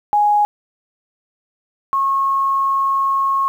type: tone pair in turn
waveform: sine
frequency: 830.6 / 1089.9 Hz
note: G#5 / C#6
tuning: 0 / -30 cents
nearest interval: perfect fourth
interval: 470 cents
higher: second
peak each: -11 / -14 dBFS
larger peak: first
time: 0.13-0.45 / 1.93-3.48 s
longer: second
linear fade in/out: 0 ms
effects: 8-bit